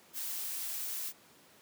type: noise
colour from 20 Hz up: blue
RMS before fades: -38 dBFS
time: 0.13-1.13 s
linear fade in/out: 50 ms
effects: pink hiss -60 dBFS RMS until 1.61 s + high-pass 200 Hz 12 dB/octave